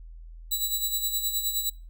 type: tone with tremolo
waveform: 10% pulse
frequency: 3930 Hz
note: B7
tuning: 9 cents flat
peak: -16 dBFS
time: 0.51-1.7 s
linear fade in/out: 10 ms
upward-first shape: sine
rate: 9.6 Hz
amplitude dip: 60%
effects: noise-tail reverb RT60 0.3 s tail -22 dB re dry + added 41 Hz sine -41 dBFS peak until 1.89 s